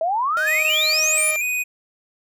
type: exponential sweep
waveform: sine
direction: up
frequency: 628 to 10850 Hz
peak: -18 dBFS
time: 0.01-1.31 s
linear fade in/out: 2 ms
type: tone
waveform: sawtooth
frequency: 622 Hz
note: D#5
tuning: 1 cent flat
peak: -23 dBFS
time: 0.37-1.36 s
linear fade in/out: 0 ms
type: tone with vibrato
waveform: square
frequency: 2433 Hz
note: D#7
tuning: 39 cents flat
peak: -21 dBFS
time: 0.46-1.64 s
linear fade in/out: 20 ms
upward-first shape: square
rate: 2.1 Hz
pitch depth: 39 cents each way
effects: none